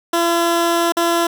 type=tone with dropouts; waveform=15% pulse; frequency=339.3 Hz; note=F4; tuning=50 cents flat; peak=-8 dBFS; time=0.13-1.27 s; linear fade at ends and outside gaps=5 ms; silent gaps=0.922-0.968 s; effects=none